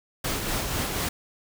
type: noise with tremolo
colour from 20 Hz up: pink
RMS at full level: -27 dBFS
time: 0.24-1.09 s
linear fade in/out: 5 ms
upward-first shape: sine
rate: 4.1 Hz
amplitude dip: 35%
effects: none